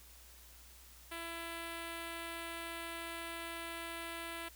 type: tone with notch filter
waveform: 5% pulse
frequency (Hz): 334.2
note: E4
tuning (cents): +24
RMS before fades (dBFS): -44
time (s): 1.11-4.49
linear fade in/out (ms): 10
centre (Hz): 5500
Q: 1.1
effects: added 60 Hz sine -59 dBFS peak until 4.55 s + white hiss -59 dBFS RMS until 4.55 s